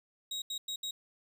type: tone bursts at uneven times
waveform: 35% pulse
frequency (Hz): 3800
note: A#7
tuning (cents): +33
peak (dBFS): -33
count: 4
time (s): 0.31-0.42 / 0.5-0.58 / 0.68-0.76 / 0.83-0.91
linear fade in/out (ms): 5
effects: none